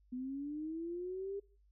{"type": "linear sweep", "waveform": "sine", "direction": "up", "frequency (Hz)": [247, 403.8], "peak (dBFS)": -38, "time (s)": [0.12, 1.4], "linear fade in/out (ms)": 10, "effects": ["noise-tail reverb RT60 0.5 s tail -24 dB re dry", "added 50 Hz sine -65 dBFS peak until 1.71 s"]}